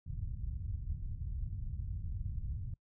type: low-pass noise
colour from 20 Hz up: white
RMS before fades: -39 dBFS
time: 0.06-2.74 s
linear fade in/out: 5 ms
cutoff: 100 Hz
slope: 24 dB/octave
effects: noise-tail reverb RT60 0.1 s tail -24 dB re dry